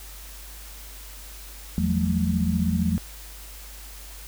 sine tone cluster, 84.4 / 174 / 189.5 / 220.1 Hz, E2 / F3 / F#3 / A3, +41 / -6 / +42 / +1 cents, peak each -26 dBFS, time 1.78-2.98 s, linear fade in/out 0 ms, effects added 50 Hz sine -41 dBFS peak until 4.27 s + white hiss -44 dBFS RMS until 4.27 s

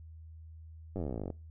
slowing click train, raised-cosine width 2 ms, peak -24 dBFS, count 23, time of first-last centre 0.96-1.302 s, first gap 10 ms, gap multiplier 1.04, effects noise-tail reverb RT60 0.3 s tail -23 dB re dry + added 80 Hz sine -47 dBFS peak until 1.5 s

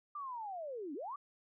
sine linear two-way sweep, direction down then up, 1201 to 264.6 to 1201 Hz, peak -40 dBFS, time 0.15-1.16 s, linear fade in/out 5 ms, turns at 0.94 s, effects none

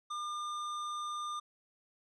sine tone with hard clipping, 1204 Hz, D6, 43 cents sharp, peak -38 dBFS, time 0.1-1.4 s, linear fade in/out 10 ms, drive 12 dB, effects resampled to 24000 Hz

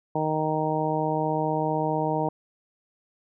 harmonic tone, 155.56 Hz, D#3, in tune, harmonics 1 / 2 / 3 / 4 / 5 / 6, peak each -30 / -30 / -30 / -30 / -30 / -30 dBFS, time 0.15-2.29 s, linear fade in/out 5 ms, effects none

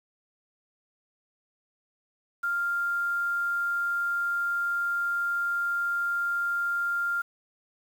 sine tone with quantisation, 1396.9 Hz, F6, in tune, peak -25 dBFS, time 2.43-7.22 s, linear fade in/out 10 ms, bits 8, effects none

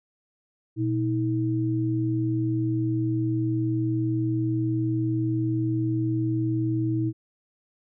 sine tone pair together, 119.94 / 320.2 Hz, A#2 / D#4, +50 / +50 cents, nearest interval octave + perfect fourth, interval 1700 cents, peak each -25 dBFS, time 0.76-7.13 s, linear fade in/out 50 ms, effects none

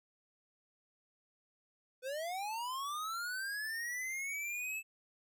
square linear sweep, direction up, 493.9 to 2637 Hz, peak -38 dBFS, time 2.02-4.83 s, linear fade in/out 50 ms, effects none

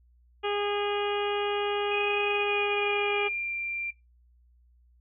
harmonic tone, 409.7 Hz, G#4, 24 cents flat, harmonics 1 / 2 / 3 / 4 / 5 / 6 / 7 / 8, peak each -29 / -33 / -36 / -41 / -42 / -37 / -37 / -43 dBFS, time 0.43-3.29 s, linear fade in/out 20 ms
sine tone with pitch glide, 2489 to 2371 Hz, D#7 to D7, 0 to +16 cents, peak -29 dBFS, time 1.91-3.91 s, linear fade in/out 10 ms, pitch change -84 cents, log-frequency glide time 2.24-3.53 s
effects noise-tail reverb RT60 0.2 s tail -21 dB re dry + added 60 Hz sine -58 dBFS peak until 5 s

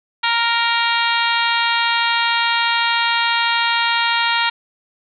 harmonic tone, 466.2 Hz, A#4, in tune, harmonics 2 / 3 / 4 / 5 / 6 / 7 / 8 / 9, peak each -20 / -22 / -23 / -24 / -25 / -25 / -26 / -27 dBFS, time 0.23-4.5 s, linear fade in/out 10 ms, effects none

